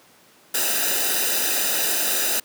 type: noise with comb filter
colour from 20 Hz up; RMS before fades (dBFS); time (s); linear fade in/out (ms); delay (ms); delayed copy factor
white; -22; 0.54-2.4; 5; 0.91; -0.75
effects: pink hiss -53 dBFS RMS until 2.44 s + high-pass 200 Hz 12 dB/octave